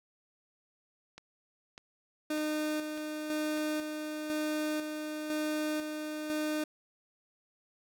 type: click train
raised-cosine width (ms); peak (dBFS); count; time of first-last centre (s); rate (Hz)
0.2; -29; 5; 1.18-3.575; 1.67
type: tone with tremolo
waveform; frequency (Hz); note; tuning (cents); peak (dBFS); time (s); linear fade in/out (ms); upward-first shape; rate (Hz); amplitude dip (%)
30% pulse; 305.5; D#4; -32; -28; 2.3-6.64; 5; square; 1; 45
effects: none